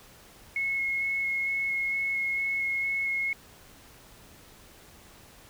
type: tone with vibrato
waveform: sine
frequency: 2176 Hz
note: C#7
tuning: 33 cents flat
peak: -26 dBFS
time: 0.56-3.33 s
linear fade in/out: 2 ms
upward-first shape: square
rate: 2.2 Hz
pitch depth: 8 cents each way
effects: pink hiss -53 dBFS RMS until 5.49 s